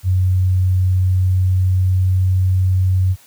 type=tone with pitch glide; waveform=sine; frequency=92.5 to 93.09 Hz; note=F#2 to F#2; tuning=0 to +11 cents; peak=-11 dBFS; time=0.03-3.16 s; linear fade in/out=50 ms; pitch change=+11 cents; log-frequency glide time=0.89-2.48 s; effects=white hiss -48 dBFS RMS until 3.26 s + high-pass 60 Hz 12 dB/octave